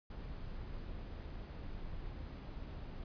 brown noise, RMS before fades -45 dBFS, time 0.1-3.04 s, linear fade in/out 5 ms, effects resampled to 11025 Hz

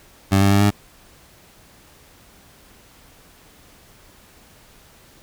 20% pulse tone with pitch steps, 97.2 / 98.9 / 100.63 / 102.39 Hz, G2 / G2 / G2 / G#2, -14 / +16 / +46 / -24 cents, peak -8 dBFS, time 0.31-0.71 s, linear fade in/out 20 ms, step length 100 ms, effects pink hiss -50 dBFS RMS until 5.22 s

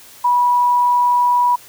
sine tone, 976 Hz, B5, 21 cents flat, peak -11 dBFS, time 0.24-1.56 s, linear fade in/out 10 ms, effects white hiss -42 dBFS RMS until 1.68 s

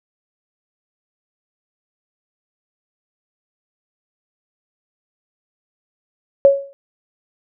sine tone with exponential decay, 554.4 Hz, C#5, in tune, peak -3 dBFS, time 6.45-6.73 s, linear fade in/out 0 ms, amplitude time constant 59 ms, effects none

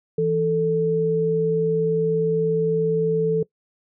sine tone pair together, 164.81 / 441.4 Hz, E3 / A4, 0 / +5 cents, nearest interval octave + perfect fourth, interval 1705 cents, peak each -24 / -18 dBFS, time 0.18-3.43 s, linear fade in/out 5 ms, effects noise-tail reverb RT60 0.1 s tail -21 dB re dry

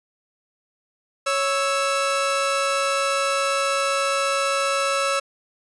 sawtooth tone pair together, 554 / 1317.6 Hz, C#5 / E6, -1 / -1 cents, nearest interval octave + minor third, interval 1500 cents, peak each -19 dBFS, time 1.26-5.2 s, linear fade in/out 10 ms, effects resampled to 24000 Hz

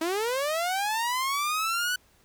sawtooth linear sweep, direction up, 313.4 to 1500 Hz, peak -22 dBFS, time 0.01-1.96 s, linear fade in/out 5 ms, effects pink hiss -62 dBFS RMS until 2.24 s

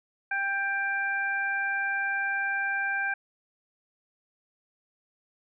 harmonic tone, 790 Hz, G5, 13 cents sharp, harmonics 1 / 2 / 3, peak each -34 / -27 / -35 dBFS, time 0.31-3.14 s, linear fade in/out 5 ms, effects none

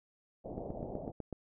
white low-pass noise, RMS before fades -43 dBFS, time 0.44-1.12 s, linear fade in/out 20 ms, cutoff 720 Hz, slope 48 dB/octave
click train, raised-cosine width 2 ms, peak -26 dBFS, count 7, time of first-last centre 0.58-1.327 s, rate 8.03 Hz
effects none

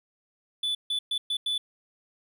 triangle tone bursts at uneven times, 3476 Hz, A7, 22 cents flat, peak -24 dBFS, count 5, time 0.63-0.75 / 0.9-0.99 / 1.11-1.18 / 1.3-1.37 / 1.46-1.58 s, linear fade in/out 5 ms, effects none

